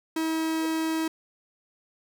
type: tone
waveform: 45% pulse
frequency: 321 Hz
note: E4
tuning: 46 cents flat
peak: -25 dBFS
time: 0.16-1.08 s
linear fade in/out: 5 ms
type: tone with exponential growth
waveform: sine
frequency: 484.8 Hz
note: B4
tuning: 32 cents flat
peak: -33 dBFS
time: 0.57-0.66 s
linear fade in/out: 5 ms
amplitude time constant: 19 ms
effects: none